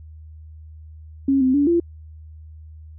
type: tone with pitch steps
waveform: sine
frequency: 272.9 / 259.1 / 286.2 / 341.6 Hz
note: C#4 / C4 / D4 / F4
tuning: -27 / -17 / -45 / -38 cents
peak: -14 dBFS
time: 1.28-1.8 s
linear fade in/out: 5 ms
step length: 130 ms
effects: added 78 Hz sine -38 dBFS peak until 2.98 s